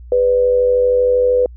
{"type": "tone with amplitude modulation", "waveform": "sine", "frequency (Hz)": 496.3, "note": "B4", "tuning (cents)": 8, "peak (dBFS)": -8, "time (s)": [0.12, 1.46], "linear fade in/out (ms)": 2, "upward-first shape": "sine", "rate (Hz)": 92.8, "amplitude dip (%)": 50, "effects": ["added 60 Hz sine -33 dBFS peak until 1.56 s"]}